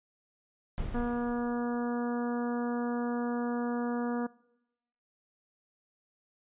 brown noise with exponential decay, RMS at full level -32 dBFS, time 0.78-1.98 s, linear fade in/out 0 ms, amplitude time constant 260 ms
harmonic tone, 240 Hz, B3, 49 cents flat, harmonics 1 / 2 / 3 / 4 / 5 / 6 / 7, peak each -31 / -37 / -41 / -43 / -45 / -47 / -48 dBFS, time 0.94-4.27 s, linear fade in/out 10 ms
effects noise-tail reverb RT60 0.9 s tail -22 dB re dry + resampled to 8000 Hz

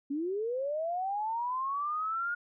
sine linear sweep, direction up, 270 to 1437 Hz, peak -30 dBFS, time 0.1-2.35 s, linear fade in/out 10 ms, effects none

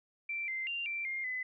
sine tone with pitch steps, 2347 / 2082 / 2782 / 2350 / 2119 / 2016 Hz, D7 / C7 / F7 / D7 / C7 / B6, -2 / -9 / -7 / +1 / +21 / +35 cents, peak -34 dBFS, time 0.29-1.43 s, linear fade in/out 5 ms, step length 190 ms, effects none

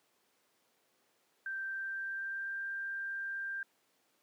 sine tone with pitch glide, 1567 to 1586.1 Hz, G6 to G6, -1 to +20 cents, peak -36 dBFS, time 1.46-3.63 s, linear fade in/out 2 ms, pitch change +21 cents, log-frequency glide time 1.66-2.62 s, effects pink hiss -73 dBFS RMS until 4.22 s + high-pass 300 Hz 12 dB/octave

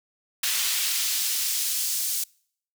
pink noise with high-pass filter sweep, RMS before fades -26 dBFS, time 0.43-2.24 s, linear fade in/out 5 ms, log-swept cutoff 2600 to 6600 Hz, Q 0.8, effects noise-tail reverb RT60 0.6 s tail -26 dB re dry

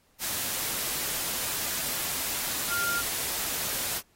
sine tone in noise, 1396.9 Hz, F6, in tune, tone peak -28 dBFS, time 2.68-3.03 s, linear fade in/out 50 ms, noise white, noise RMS -31 dBFS, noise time 0.19-4.02 s, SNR 0 dB, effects pink hiss -66 dBFS RMS until 4.15 s + AAC 48 kbps

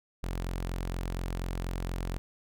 sawtooth tone, 44.19 Hz, F1, 21 cents sharp, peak -28 dBFS, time 0.23-2.18 s, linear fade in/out 0 ms, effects none

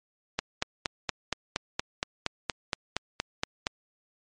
click train, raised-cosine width 0.2 ms, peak -9 dBFS, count 15, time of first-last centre 0.39-3.669 s, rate 4.27 Hz, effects MP3 48 kbps

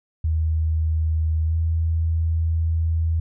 sine tone with pitch glide, 79.5 to 81.55 Hz, D#2 to E2, +38 to -18 cents, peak -18 dBFS, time 0.24-3.2 s, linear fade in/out 5 ms, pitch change +44 cents, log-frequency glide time 1.46-1.55 s, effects none

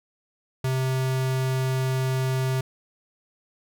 square tone, 130.81 Hz, C3, in tune, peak -23 dBFS, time 0.64-2.61 s, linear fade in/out 5 ms, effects none

